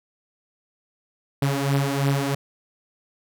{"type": "beating tone pair", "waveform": "sawtooth", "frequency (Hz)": [138.1, 141.1], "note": ["C#3", "C#3"], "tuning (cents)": [-6, 31], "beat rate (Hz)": 3, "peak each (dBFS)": [-18, -21], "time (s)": [1.42, 2.35], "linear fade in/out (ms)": 5, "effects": []}